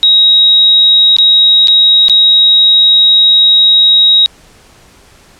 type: tone with dropouts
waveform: sine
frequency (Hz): 3802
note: A#7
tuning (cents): +33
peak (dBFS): -3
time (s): 0.03-4.26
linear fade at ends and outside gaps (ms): 0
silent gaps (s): 1.166-1.185 / 1.673-1.682 / 2.083-2.097
effects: pink hiss -42 dBFS RMS until 5.39 s + low-pass 10000 Hz 12 dB/octave